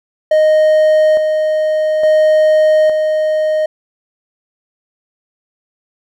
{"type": "tone with tremolo", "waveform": "triangle", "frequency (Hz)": 620, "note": "D#5", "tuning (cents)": -6, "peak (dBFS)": -5, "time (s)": [0.31, 3.66], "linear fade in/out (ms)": 5, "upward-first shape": "square", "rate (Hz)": 0.58, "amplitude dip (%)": 40, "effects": []}